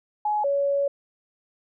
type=tone pair in turn; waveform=sine; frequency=842 / 562 Hz; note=G#5 / C#5; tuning=+24 / +24 cents; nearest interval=perfect fifth; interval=700 cents; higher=first; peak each=-21 / -20 dBFS; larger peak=second; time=0.25-0.44 / 0.44-0.88 s; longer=second; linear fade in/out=5 ms; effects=none